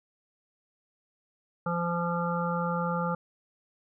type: harmonic tone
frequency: 172 Hz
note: F3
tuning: 26 cents flat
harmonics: 1 / 3 / 5 / 7 / 8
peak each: -30 / -33 / -35 / -34 / -36 dBFS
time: 1.66-3.15 s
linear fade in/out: 5 ms
effects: none